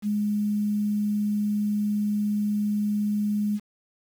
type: tone with quantisation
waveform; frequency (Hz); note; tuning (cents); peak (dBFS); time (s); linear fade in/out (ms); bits
sine; 208.1; G#3; +4; -22; 0.02-3.6; 50; 8
effects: none